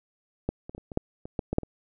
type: clicks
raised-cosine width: 2 ms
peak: -13 / -25 / -25 / -29 / -25 / -10 / -25 / -14 / -15 / -8 / -25 dBFS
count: 11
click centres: 0.49 / 0.695 / 0.749 / 0.78 / 0.918 / 0.974 / 1.255 / 1.392 / 1.53 / 1.584 / 1.633 s
effects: none